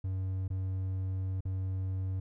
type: tone with dropouts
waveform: triangle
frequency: 94.4 Hz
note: F#2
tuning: 35 cents sharp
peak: -29 dBFS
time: 0.04-2.2 s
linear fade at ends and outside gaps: 5 ms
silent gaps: 0.48-0.502 / 1.407-1.452 s
effects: none